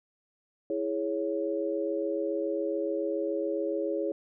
sine chord, C# minor, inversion first, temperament equal with one note detuned, 329.6 / 416.7 / 554.4 Hz, E4 / G#4 / C#5, 0 / +6 / 0 cents, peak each -32 dBFS, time 0.7-4.12 s, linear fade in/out 2 ms, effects none

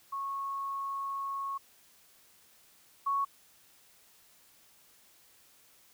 sine tone pair in turn, 1100 / 1109.6 Hz, C#6 / C#6, -14 / +1 cents, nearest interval unison, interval 15 cents, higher second, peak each -33 / -27 dBFS, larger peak second, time 0.12-1.58 / 3.06-3.25 s, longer first, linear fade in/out 10 ms, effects white hiss -62 dBFS RMS until 5.93 s

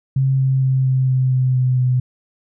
sine tone with pitch steps, 133.9 / 132.82 / 131.75 / 130.69 / 129.64 / 128.59 / 127.56 / 126.53 Hz, C3 / C3 / C3 / C3 / C3 / C3 / C3 / B2, +40 / +26 / +12 / -2 / -16 / -30 / -44 / +42 cents, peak -13 dBFS, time 0.16-2 s, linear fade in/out 5 ms, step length 230 ms, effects none

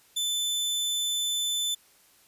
sawtooth tone, 3520 Hz, A7, in tune, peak -23 dBFS, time 0.16-1.75 s, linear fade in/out 10 ms, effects white hiss -60 dBFS RMS until 2.27 s + resampled to 32000 Hz

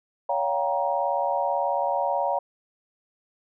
sine chord, G half-diminished seventh, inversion second, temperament just, 564.5 / 705.6 / 784 / 940.8 Hz, Db5 / F5 / G5 / Bb5, +31 / +18 / 0 / +16 cents, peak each -27 / -28 / -29 / -27 dBFS, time 0.29-2.39 s, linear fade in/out 5 ms, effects none

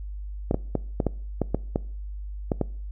clicks, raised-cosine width 2 ms, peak -9 dBFS, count 10, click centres 0.511 / 0.544 / 0.753 / 1.002 / 1.067 / 1.417 / 1.546 / 1.759 / 2.518 / 2.613 s, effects noise-tail reverb RT60 0.5 s tail -22 dB re dry + added 50 Hz sine -32 dBFS peak until 2.91 s

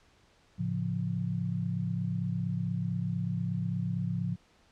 sine chord, A augmented, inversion none, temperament equal, 110 / 138.59 / 174.61 Hz, A2 / C#3 / E#3, 0 / 0 / 0 cents, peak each -34 / -35 / -32 dBFS, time 0.58-4.36 s, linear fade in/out 20 ms, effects pink hiss -64 dBFS RMS until 4.71 s + low-pass 6000 Hz 12 dB/octave

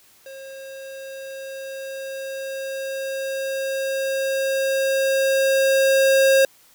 square tone with level ramp, 538 Hz, C5, 48 cents sharp, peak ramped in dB -37 to -13 dBFS, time 0.26-6.45 s, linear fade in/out 2 ms, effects white hiss -54 dBFS RMS until 6.74 s

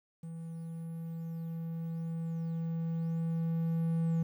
triangle tone with level ramp, 164.81 Hz, E3, in tune, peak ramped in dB -38 to -25 dBFS, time 0.23-4.23 s, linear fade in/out 5 ms, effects 11-bit

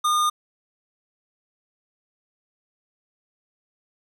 sine tone with hard clipping, 1217 Hz, D#6, 39 cents flat, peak -20 dBFS, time 0.04-0.3 s, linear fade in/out 10 ms, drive 17 dB, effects none

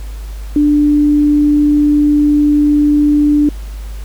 sine tone, 294.4 Hz, D4, 4 cents sharp, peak -7 dBFS, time 0.56-3.49 s, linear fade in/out 2 ms, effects added 51 Hz sine -22 dBFS peak until 4.04 s + pink hiss -40 dBFS RMS until 4.04 s

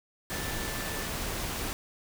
sine tone in noise, 1760 Hz, A6, in tune, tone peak -42 dBFS, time 0.3-1.06 s, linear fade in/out 0 ms, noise pink, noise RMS -34 dBFS, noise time 0.3-1.73 s, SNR -11 dB, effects none

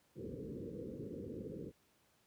white low-pass noise, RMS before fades -45 dBFS, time 0.15-1.72 s, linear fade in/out 50 ms, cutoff 510 Hz, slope 96 dB/octave, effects pink hiss -73 dBFS RMS until 2.26 s + high-pass 80 Hz 12 dB/octave

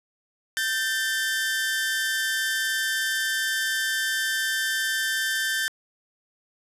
sawtooth tone pair together, 1559 / 1778.6 Hz, G6 / A6, -10 / +18 cents, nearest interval major second, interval 228 cents, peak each -23 dBFS, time 0.57-5.68 s, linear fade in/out 0 ms, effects resampled to 32000 Hz + 8-bit

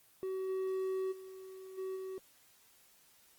triangle tone with level steps, 378.5 Hz, F#4, 39 cents sharp, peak -33 / -31 / -45 / -35 / -38 dBFS, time 0.23-2.18 s, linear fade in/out 0 ms, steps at 0.48 / 1.11 / 1.77 / 1.95 s, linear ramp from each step 20 ms, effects white hiss -65 dBFS RMS until 3.38 s + Opus 24 kbps

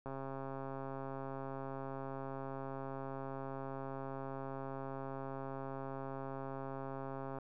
click train, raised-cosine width 1 ms, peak -30 dBFS, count 990, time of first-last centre 0.06-7.386 s, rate 135 Hz, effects none

